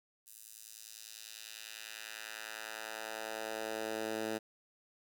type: tone with high-pass filter sweep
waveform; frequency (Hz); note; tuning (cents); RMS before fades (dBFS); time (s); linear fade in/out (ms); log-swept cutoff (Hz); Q
10% pulse; 110; A2; 0; -43; 0.26-4.39; 20; 9500 to 270; 0.97
effects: none